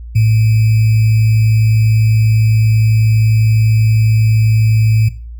sine tone with sample-and-hold, 110.3 Hz, A2, 5 cents sharp, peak -7 dBFS, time 0.15-5.09 s, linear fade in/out 10 ms, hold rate 2450 Hz, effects noise-tail reverb RT60 0.4 s tail -18 dB re dry + added 58 Hz sine -26 dBFS peak until 5.39 s

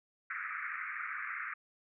pink band-pass noise, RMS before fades -40 dBFS, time 0.3-1.54 s, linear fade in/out 5 ms, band 1200 to 2300 Hz, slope 96 dB/octave, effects none

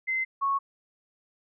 sine tone pair in turn, 2065 / 1103.4 Hz, C7 / C#6, -23 / -8 cents, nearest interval major seventh, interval 1085 cents, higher first, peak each -25 / -23 dBFS, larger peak second, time 0.07-0.25 / 0.41-0.59 s, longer neither, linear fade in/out 20 ms, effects none

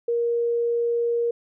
sine tone, 470.7 Hz, A#4, 17 cents sharp, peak -20 dBFS, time 0.08-1.31 s, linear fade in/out 5 ms, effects none

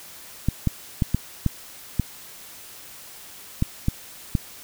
clicks, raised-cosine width 5 ms, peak -7 dBFS, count 9, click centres 0.486 / 0.673 / 1.022 / 1.146 / 1.463 / 1.997 / 3.624 / 3.884 / 4.352 s, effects white hiss -43 dBFS RMS until 4.63 s

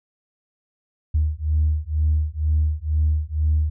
sine beating tone pair, 75.8 / 77.9 Hz, D#2 / D#2, -45 / +3 cents, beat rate 2.1 Hz, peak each -20 dBFS, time 1.14-3.7 s, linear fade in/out 10 ms, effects tanh soft clip ceiling -11 dBFS

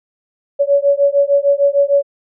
sine beating tone pair, 561 / 567.6 Hz, C#5 / C#5, +21 / +41 cents, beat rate 6.6 Hz, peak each -13 dBFS, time 0.59-2.03 s, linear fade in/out 20 ms, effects none

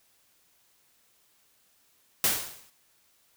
white noise with exponential decay, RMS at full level -21 dBFS, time 2.24-2.7 s, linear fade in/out 2 ms, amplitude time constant 100 ms, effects white hiss -66 dBFS RMS until 3.36 s

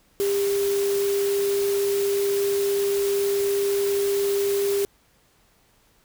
sine tone in noise, 400 Hz, G4, 35 cents sharp, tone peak -20 dBFS, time 0.2-4.85 s, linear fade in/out 0 ms, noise white, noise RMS -33 dBFS, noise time 0.2-4.85 s, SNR +10 dB, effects pink hiss -61 dBFS RMS until 6.04 s

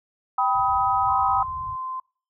sine chord, G augmented, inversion none, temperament equal with one note detuned, 784 / 987.8 / 1264.1 Hz, G5 / B5 / D#6, 0 / 0 / +27 cents, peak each -23 dBFS, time 0.38-1.43 s, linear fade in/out 5 ms
pink low-pass noise, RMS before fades -37 dBFS, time 0.54-1.76 s, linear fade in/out 10 ms, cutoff 110 Hz, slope 24 dB/octave
sine tone with pitch glide, 1045 to 1036 Hz, C6 to C6, -2 to -17 cents, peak -28 dBFS, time 1.08-2 s, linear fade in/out 5 ms, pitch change -15 cents, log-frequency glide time 1.31-1.55 s
effects noise-tail reverb RT60 0.4 s tail -25 dB re dry + high-pass 60 Hz 12 dB/octave

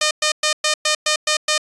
5% pulse tone bursts, 610 Hz, D#5, 34 cents flat, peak -4 dBFS, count 8, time 0.01-1.58 s, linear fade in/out 5 ms, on 100 ms, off 110 ms, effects resampled to 22050 Hz

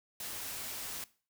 white noise, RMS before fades -41 dBFS, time 0.2-1.04 s, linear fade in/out 2 ms, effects noise-tail reverb RT60 0.4 s tail -19 dB re dry

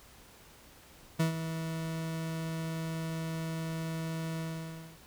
40% pulse tone with ADSR envelope, 162.2 Hz, E3, 28 cents flat, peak -23 dBFS, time 1.19-5 s, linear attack 12 ms, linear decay 120 ms, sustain -10 dB, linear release 610 ms, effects pink hiss -56 dBFS RMS until 5.06 s

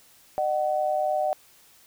sine tone pair together, 608 / 751.5 Hz, D#5 / F#5, -40 / +27 cents, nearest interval major third, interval 367 cents, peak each -25 dBFS, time 0.38-1.33 s, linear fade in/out 0 ms, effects white hiss -56 dBFS RMS until 1.86 s

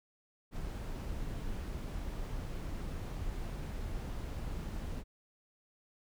brown noise, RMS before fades -39 dBFS, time 0.51-5.04 s, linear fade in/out 50 ms, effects none

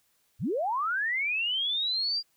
sine linear sweep, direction up, 67.3 to 4831 Hz, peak -26 dBFS, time 0.39-2.23 s, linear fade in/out 50 ms, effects white hiss -70 dBFS RMS until 2.36 s

